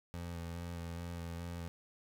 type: tone with vibrato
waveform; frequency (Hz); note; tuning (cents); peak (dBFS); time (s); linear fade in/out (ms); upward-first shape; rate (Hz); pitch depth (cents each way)
25% pulse; 85.3; F2; -40; -37; 0.14-1.68; 0; square; 2.4; 18
effects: none